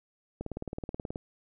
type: click train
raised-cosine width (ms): 2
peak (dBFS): -22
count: 15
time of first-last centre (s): 0.41-1.159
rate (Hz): 18.7
effects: none